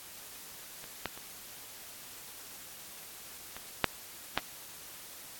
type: clicks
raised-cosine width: 0.3 ms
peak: -28 / -16 / -29 / -26 / -6 / -10 dBFS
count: 6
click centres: 0.841 / 1.057 / 1.176 / 3.566 / 3.843 / 4.376 s
effects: white hiss -48 dBFS RMS until 5.39 s + AAC 64 kbps